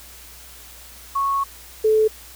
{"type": "tone pair in turn", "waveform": "sine", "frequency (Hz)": [1104, 434.6], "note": ["C#6", "A4"], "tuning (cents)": [-7, -21], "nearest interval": "octave + major third", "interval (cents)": 1614, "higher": "first", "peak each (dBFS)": [-18, -13], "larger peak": "second", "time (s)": [[1.15, 1.44], [1.84, 2.08]], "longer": "first", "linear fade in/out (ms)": 10, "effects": ["added 60 Hz sine -47 dBFS peak until 2.35 s", "white hiss -43 dBFS RMS until 2.35 s"]}